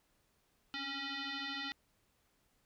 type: tone with frequency modulation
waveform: sine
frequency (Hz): 820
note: G#5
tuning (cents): -22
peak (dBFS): -38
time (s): 0.74-1.72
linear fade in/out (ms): 0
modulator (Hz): 551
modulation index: 6.4
effects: pink hiss -75 dBFS RMS until 2.65 s